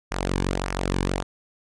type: tone with flanger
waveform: sawtooth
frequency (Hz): 46.25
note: F#1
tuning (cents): 0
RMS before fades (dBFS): -26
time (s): 0.11-1.23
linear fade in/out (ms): 10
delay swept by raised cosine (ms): 0.25 to 1.55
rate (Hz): 1.7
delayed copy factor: -0.65
effects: resampled to 22050 Hz